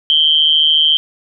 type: tone with amplitude modulation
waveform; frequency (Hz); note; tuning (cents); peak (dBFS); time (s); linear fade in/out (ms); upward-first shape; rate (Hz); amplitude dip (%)
sine; 3136; G7; 0; -5; 0.1-0.97; 0; sine; 154; 80
effects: none

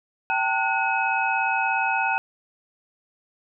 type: tone cluster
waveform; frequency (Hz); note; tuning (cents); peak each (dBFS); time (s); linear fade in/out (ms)
sine; 778 / 895 / 1463 / 2553; G5 / A5 / F#6 / D#7; -13 / +29 / -20 / +44; -26; 0.3-2.18; 0
effects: none

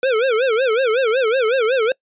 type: tone with vibrato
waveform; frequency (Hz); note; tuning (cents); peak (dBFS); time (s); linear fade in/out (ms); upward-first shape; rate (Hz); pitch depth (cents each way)
square; 482.3; B4; -41; -15; 0.03-1.92; 2; sine; 5.4; 200
effects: noise-tail reverb RT60 0.1 s tail -26 dB re dry + resampled to 8000 Hz

